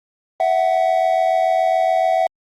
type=tone pair together; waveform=triangle; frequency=659.3 / 746.3 Hz; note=E5 / F#5; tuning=0 / +15 cents; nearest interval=major second; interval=215 cents; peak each=-15 dBFS; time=0.4-2.27 s; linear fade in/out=2 ms; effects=Opus 32 kbps